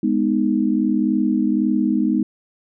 sine chord, G# minor, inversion none, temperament just, 207.7 / 249.2 / 311.5 Hz, G#3 / B3 / D#4, 0 / +16 / +2 cents, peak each -20 dBFS, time 0.03-2.23 s, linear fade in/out 5 ms, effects none

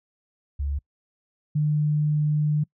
sine tone pair in turn, 70.9 / 150.23 Hz, C#2 / D3, +40 / +40 cents, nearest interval octave + minor second, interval 1300 cents, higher second, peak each -24 / -19 dBFS, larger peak second, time 0.59-0.79 / 1.55-2.64 s, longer second, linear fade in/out 10 ms, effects noise-tail reverb RT60 0.1 s tail -25 dB re dry

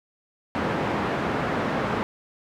pink band-pass noise, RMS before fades -26 dBFS, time 0.55-2.03 s, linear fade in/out 0 ms, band 150 to 1600 Hz, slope 12 dB/octave, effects none

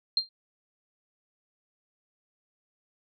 sine tone with exponential decay, 4186 Hz, C8, in tune, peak -18 dBFS, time 0.17-0.29 s, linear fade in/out 2 ms, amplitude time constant 24 ms, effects none

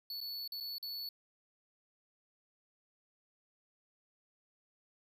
square tone with dropouts, 4435 Hz, C#8, in tune, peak -40 dBFS, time 0.1-1.09 s, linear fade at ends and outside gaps 2 ms, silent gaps 0.205-0.212 / 0.477-0.52 / 0.602-0.607 / 0.783-0.827 s, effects none

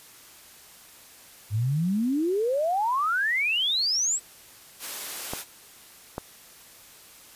sine exponential sweep, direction up, 98.7 to 8060 Hz, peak -22 dBFS, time 1.5-4.2 s, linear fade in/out 50 ms
white high-pass noise, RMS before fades -35 dBFS, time 4.79-5.45 s, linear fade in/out 50 ms, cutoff 290 Hz, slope 12 dB/octave
clicks, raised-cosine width 1 ms, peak -16 dBFS, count 2, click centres 5.335 / 6.181 s
effects white hiss -50 dBFS RMS until 7.35 s + resampled to 32000 Hz

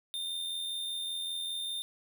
square tone with amplitude modulation, 3621 Hz, A7, 49 cents sharp, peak -33 dBFS, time 0.14-1.82 s, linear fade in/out 0 ms, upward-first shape sine, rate 85.1 Hz, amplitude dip 35%, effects none

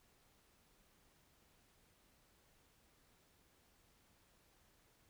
silence, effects pink hiss -72 dBFS RMS until 5.09 s

